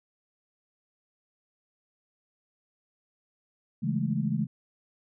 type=chord; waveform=sine; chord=A major seventh; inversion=first; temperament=equal with one note detuned; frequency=138.59 / 164.81 / 206.5 / 220 Hz; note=C#3 / E3 / G#3 / A3; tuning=0 / 0 / -10 / 0 cents; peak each=-31 dBFS; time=3.82-4.47 s; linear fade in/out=20 ms; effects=none